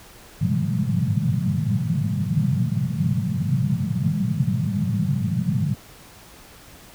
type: band-pass noise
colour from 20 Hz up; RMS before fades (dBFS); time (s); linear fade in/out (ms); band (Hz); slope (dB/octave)
pink; -22; 0.41-5.75; 5; 100 to 210; 96
effects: pink hiss -46 dBFS RMS until 6.94 s